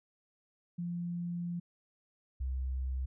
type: tone pair in turn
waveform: sine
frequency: 173.4 / 64.95 Hz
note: F3 / C2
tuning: -12 / -12 cents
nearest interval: octave + perfect fourth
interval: 1700 cents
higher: first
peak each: -34 / -32 dBFS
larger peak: second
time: 0.78-1.6 / 2.4-3.06 s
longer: first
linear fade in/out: 10 ms
effects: none